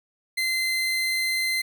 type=tone; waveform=30% pulse; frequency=2068 Hz; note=C7; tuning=21 cents flat; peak=-20 dBFS; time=0.37-1.62 s; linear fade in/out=10 ms; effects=none